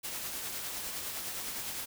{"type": "noise with tremolo", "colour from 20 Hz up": "white", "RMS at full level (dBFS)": -37, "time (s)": [0.03, 1.86], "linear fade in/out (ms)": 20, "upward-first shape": "triangle", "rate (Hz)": 9.8, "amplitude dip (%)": 35, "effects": []}